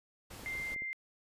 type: noise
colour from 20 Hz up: pink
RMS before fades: -49 dBFS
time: 0.3-0.75 s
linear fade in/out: 10 ms
type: clicks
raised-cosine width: 2 ms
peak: -38 dBFS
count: 8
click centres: 0.337 / 0.395 / 0.435 / 0.552 / 0.599 / 0.719 / 0.762 / 0.821 s
type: tone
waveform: sine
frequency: 2093 Hz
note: C7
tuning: in tune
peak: -36 dBFS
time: 0.46-0.93 s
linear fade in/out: 0 ms
effects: resampled to 32000 Hz